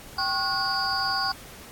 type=tone cluster; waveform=sine; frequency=779 / 1094 / 1450 / 4583 / 4911 Hz; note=G5 / C#6 / F#6 / D8 / D#8; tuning=-11 / -23 / -35 / -43 / -23 cents; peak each=-30 dBFS; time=0.18-1.32 s; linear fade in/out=5 ms; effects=pink hiss -45 dBFS RMS until 1.71 s + AAC 64 kbps